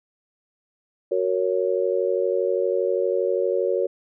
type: chord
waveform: sine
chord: F# major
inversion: none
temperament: just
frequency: 370 / 462.5 / 555 Hz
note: F#4 / A#4 / C#5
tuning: 0 / -14 / +2 cents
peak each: -24 dBFS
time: 1.11-3.87 s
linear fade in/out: 10 ms
effects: none